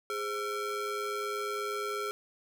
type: ring-modulated tone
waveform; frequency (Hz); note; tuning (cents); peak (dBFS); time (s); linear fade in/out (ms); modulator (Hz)
square; 467.1; A#4; +3; -30; 0.1-2.11; 0; 880
effects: none